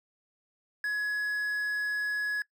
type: tone with quantisation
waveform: triangle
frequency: 1684 Hz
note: G#6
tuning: 24 cents sharp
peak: -26 dBFS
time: 0.84-2.42 s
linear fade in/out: 2 ms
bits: 9
effects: noise-tail reverb RT60 0.1 s tail -22 dB re dry